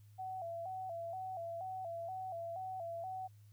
sine tone with vibrato, 712 Hz, F5, 33 cents sharp, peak -40 dBFS, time 0.18-3.28 s, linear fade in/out 20 ms, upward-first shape square, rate 2.1 Hz, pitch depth 95 cents each way, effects added 104 Hz sine -57 dBFS peak until 3.52 s + white hiss -75 dBFS RMS until 3.52 s

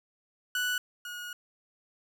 30% pulse tone pair in turn, 1480 / 1446.2 Hz, F#6 / F#6, 0 / -40 cents, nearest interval unison, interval 40 cents, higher first, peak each -25 / -35 dBFS, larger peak first, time 0.55-0.78 / 1.05-1.33 s, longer second, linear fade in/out 2 ms, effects none

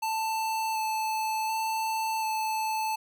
square tone with vibrato, 880 Hz, A5, in tune, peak -28 dBFS, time 0.02-2.96 s, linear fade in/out 10 ms, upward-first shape square, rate 0.68 Hz, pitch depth 10 cents each way, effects 11-bit

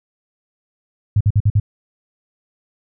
sine tone bursts, 103.83 Hz, G#2, in tune, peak -10 dBFS, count 5, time 1.16-1.599 s, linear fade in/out 5 ms, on 47 ms, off 51 ms, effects none

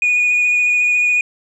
sine tone with vibrato, 2459 Hz, D#7, 21 cents flat, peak -10 dBFS, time 0.02-1.21 s, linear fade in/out 2 ms, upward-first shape square, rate 14 Hz, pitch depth 9 cents each way, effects tanh soft clip ceiling -10 dBFS

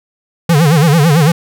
square tone with vibrato, 155.56 Hz, D#3, in tune, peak -7 dBFS, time 0.49-1.32 s, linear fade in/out 5 ms, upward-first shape sine, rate 9 Hz, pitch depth 180 cents each way, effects none

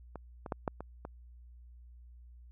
clicks, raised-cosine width 1 ms, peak -28 / -27 / -19 / -17 / -27 / -27 dBFS, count 6, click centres 0.157 / 0.462 / 0.522 / 0.678 / 0.806 / 1.051 s, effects added 60 Hz sine -51 dBFS peak until 2.51 s

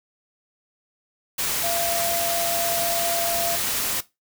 sine tone in noise, 683 Hz, F5, 39 cents flat, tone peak -26 dBFS, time 1.63-3.56 s, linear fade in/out 10 ms, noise white, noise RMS -25 dBFS, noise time 1.38-4.01 s, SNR -4 dB, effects noise-tail reverb RT60 0.2 s tail -17 dB re dry

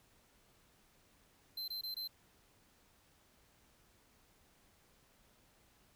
square tone bursts, 4100 Hz, C8, 36 cents flat, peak -40 dBFS, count 4, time 1.57-2.076 s, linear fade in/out 5 ms, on 110 ms, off 22 ms, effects pink hiss -69 dBFS RMS until 5.95 s

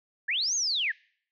sine linear two-way sweep, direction up then down, 1592 to 6645 to 1592 Hz, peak -25 dBFS, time 0.28-0.92 s, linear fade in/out 10 ms, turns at 0.55 s, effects noise-tail reverb RT60 0.6 s tail -26 dB re dry

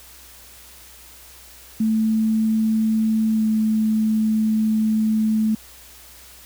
sine tone with pitch glide, 220 to 218 Hz, A3 to A3, 0 to -16 cents, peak -16 dBFS, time 1.8-5.55 s, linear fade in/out 5 ms, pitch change -16 cents, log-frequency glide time 3.33-3.42 s, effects added 61 Hz sine -51 dBFS peak until 6.45 s + white hiss -45 dBFS RMS until 6.45 s

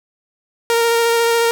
sawtooth tone with vibrato, 464.5 Hz, A#4, 6 cents flat, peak -9 dBFS, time 0.7-1.51 s, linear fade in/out 0 ms, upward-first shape square, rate 14 Hz, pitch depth 10 cents each way, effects none

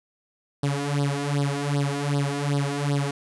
sawtooth tone with flanger, 142.4 Hz, C#3, 47 cents sharp, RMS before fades -25 dBFS, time 0.63-3.11 s, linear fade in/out 5 ms, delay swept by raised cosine 0.21 to 2.91 ms, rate 2.6 Hz, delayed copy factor +0.95, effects resampled to 24000 Hz + 9-bit

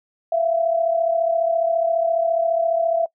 sine tone pair together, 663.9 / 698.5 Hz, E5 / F5, +12 / 0 cents, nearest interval minor second, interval 88 cents, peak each -17 / -24 dBFS, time 0.32-3.06 s, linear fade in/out 5 ms, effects noise-tail reverb RT60 0.1 s tail -24 dB re dry

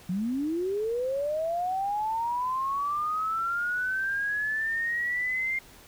sine linear sweep, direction up, 171.9 to 2114 Hz, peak -26 dBFS, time 0.09-5.59 s, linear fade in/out 5 ms, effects pink hiss -52 dBFS RMS until 5.87 s

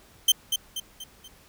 sawtooth tone with echo, 3116 Hz, G7, 11 cents flat, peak -12 dBFS, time 0.28-0.32 s, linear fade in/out 5 ms, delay 240 ms, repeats 4, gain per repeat -7 dB, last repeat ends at 1.28 s, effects pink hiss -55 dBFS RMS until 1.48 s

